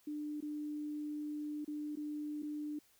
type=tone with dropouts; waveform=sine; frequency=298.5 Hz; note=D4; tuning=28 cents sharp; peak=-38 dBFS; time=0.07-2.79 s; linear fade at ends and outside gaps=5 ms; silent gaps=0.406-0.424 / 1.647-1.677 / 1.956-1.97 / 2.423-2.429 s; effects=white hiss -69 dBFS RMS until 2.99 s